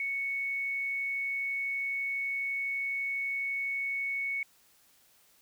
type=tone; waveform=sine; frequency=2217 Hz; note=C#7; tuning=in tune; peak=-30 dBFS; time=0-4.43 s; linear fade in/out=2 ms; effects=white hiss -64 dBFS RMS until 5.41 s